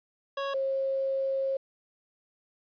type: tone pair in turn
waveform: 25% pulse / sine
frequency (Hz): 553 / 538.8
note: C#5 / C#5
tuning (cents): -4 / -49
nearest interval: unison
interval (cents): 45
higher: first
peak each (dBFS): -26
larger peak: neither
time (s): 0.37-0.54 / 0.54-1.57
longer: second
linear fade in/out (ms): 5
effects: resampled to 11025 Hz + 10-bit